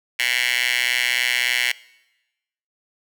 10% pulse tone with high-pass filter, 123.47 Hz, B2, in tune, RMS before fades -21 dBFS, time 0.19-1.72 s, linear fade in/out 5 ms, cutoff 2300 Hz, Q 5.1, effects noise-tail reverb RT60 1.0 s tail -22 dB re dry

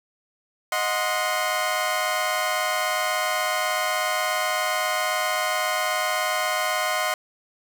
20% pulse chord, C diminished, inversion first, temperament equal with one note detuned, 622.3 / 729.8 / 1046.5 Hz, Eb5 / Gb5 / C6, 0 / -24 / 0 cents, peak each -22 dBFS, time 0.72-7.14 s, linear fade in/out 2 ms, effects none

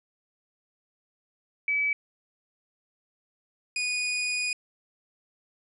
sine / sawtooth tone pair in turn, 2292 / 2468 Hz, D7 / D#7, -43 / -15 cents, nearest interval minor second, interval 128 cents, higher second, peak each -23 dBFS, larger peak neither, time 1.68-1.93 / 3.76-4.53 s, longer second, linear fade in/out 2 ms, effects resampled to 24000 Hz

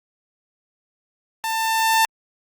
sawtooth tone with level ramp, 893 Hz, A5, 25 cents sharp, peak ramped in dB -19 to -10 dBFS, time 1.44-2.05 s, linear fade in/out 0 ms, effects Opus 48 kbps

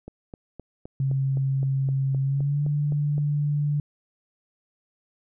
click train, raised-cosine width 2 ms, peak -25 dBFS, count 13, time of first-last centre 0.08-3.181 s, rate 3.87 Hz
sine tone with pitch glide, 135.2 to 146.59 Hz, C#3 to D3, -43 to -3 cents, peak -21 dBFS, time 1-3.8 s, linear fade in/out 2 ms, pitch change +140 cents, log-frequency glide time 2.22-2.64 s
effects none

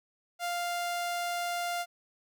sawtooth tone, 698.5 Hz, F5, in tune, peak -27 dBFS, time 0.39-1.86 s, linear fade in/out 50 ms, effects none

